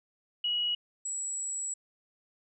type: tone pair in turn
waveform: sine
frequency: 2911 / 7771 Hz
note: F#7 / B8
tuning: -29 / -29 cents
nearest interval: octave + perfect fourth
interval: 1700 cents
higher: second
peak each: -27 / -32 dBFS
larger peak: first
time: 0.44-0.75 / 1.05-1.74 s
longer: second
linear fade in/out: 5 ms
effects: none